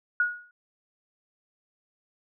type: tone with exponential decay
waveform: sine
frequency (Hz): 1450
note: F#6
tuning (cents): -35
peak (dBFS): -18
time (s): 0.2-0.51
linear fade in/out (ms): 2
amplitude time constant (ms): 66
effects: none